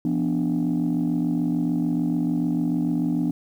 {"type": "chord", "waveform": "sine", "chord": "B diminished", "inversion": "second", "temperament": "equal with one note detuned", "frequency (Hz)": [170.82, 246.9, 293.7], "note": ["F3", "B3", "D4"], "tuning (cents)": [-38, 0, 0], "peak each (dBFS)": [-24, -23, -23], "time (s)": [0.05, 3.31], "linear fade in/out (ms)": 2, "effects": ["tanh soft clip ceiling -16 dBFS", "9-bit"]}